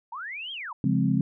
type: linear two-way sweep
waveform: sine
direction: up then down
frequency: 865 to 3295 to 865 Hz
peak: -33 dBFS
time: 0.12-0.73 s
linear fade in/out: 5 ms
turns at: 0.52 s
type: chord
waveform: sine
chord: Db major seventh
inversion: none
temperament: equal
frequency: 138.59 / 174.61 / 207.7 / 261.6 Hz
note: Db3 / F3 / Ab3 / C4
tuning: 0 / 0 / 0 / 0 cents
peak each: -26 dBFS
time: 0.84-1.21 s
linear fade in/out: 2 ms
effects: none